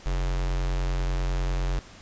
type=tone with notch filter; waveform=square; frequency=45 Hz; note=F#1; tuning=47 cents flat; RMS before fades=-26 dBFS; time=0.06-1.79 s; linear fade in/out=0 ms; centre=250 Hz; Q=1.9; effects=pink hiss -48 dBFS RMS until 2.01 s + resampled to 16000 Hz